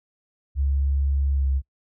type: tone with pitch glide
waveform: sine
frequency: 69.3 to 67.48 Hz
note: C#2 to C#2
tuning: 0 to -46 cents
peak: -19 dBFS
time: 0.55-1.62 s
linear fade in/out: 50 ms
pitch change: -46 cents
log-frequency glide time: 1.34-1.47 s
effects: noise-tail reverb RT60 0.1 s tail -24 dB re dry